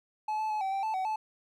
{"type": "tone with pitch steps", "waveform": "triangle", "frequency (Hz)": [858, 869, 854, 770, 781, 876, 755, 868], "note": ["A5", "A5", "G#5", "G5", "G5", "A5", "F#5", "A5"], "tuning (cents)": [-44, -22, 48, -31, -7, -8, 35, -24], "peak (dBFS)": -27, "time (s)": [0.28, 1.16], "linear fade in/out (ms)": 5, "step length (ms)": 110, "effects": []}